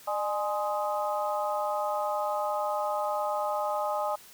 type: harmonic tone with a mistuned harmonic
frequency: 208.6 Hz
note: G#3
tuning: 8 cents sharp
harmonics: 3 / 4 / 5 / 6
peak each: -31 / -31 / -37 / -34 dBFS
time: 0.07-4.16 s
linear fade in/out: 10 ms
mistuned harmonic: 3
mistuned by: -59 cents
effects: white hiss -52 dBFS RMS until 4.33 s